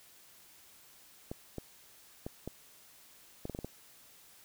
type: clicks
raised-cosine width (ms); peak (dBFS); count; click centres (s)
2; -25; 9; 1.315 / 1.583 / 2.265 / 2.476 / 3.454 / 3.497 / 3.549 / 3.589 / 3.646
effects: white hiss -59 dBFS RMS until 4.44 s